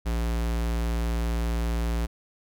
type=tone; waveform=square; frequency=57.5 Hz; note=A#1; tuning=23 cents flat; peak=-25 dBFS; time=0.05-2.07 s; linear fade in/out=20 ms; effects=none